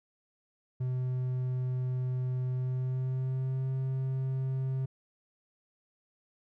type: tone with pitch glide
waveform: triangle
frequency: 127.3 to 132.02 Hz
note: C3 to C3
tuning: -47 to +16 cents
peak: -27 dBFS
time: 0.8-4.86 s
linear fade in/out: 10 ms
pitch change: +63 cents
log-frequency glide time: 2.51-3.7 s
effects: none